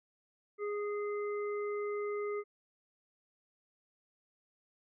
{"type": "harmonic tone", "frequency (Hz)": 413.6, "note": "G#4", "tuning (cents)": -7, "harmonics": [1, 3, 5], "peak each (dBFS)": [-34, -44, -48], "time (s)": [0.58, 2.44], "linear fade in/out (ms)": 50, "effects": []}